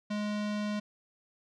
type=tone with low-pass filter; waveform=square; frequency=208.9 Hz; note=G#3; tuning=10 cents sharp; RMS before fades=-33 dBFS; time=0.1-0.8 s; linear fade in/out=10 ms; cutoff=4800 Hz; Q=1; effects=none